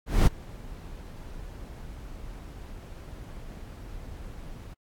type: noise with ADSR envelope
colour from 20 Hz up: brown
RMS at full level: -17 dBFS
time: 0.06-4.74 s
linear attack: 210 ms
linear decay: 7 ms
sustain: -24 dB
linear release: 8 ms
effects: AAC 64 kbps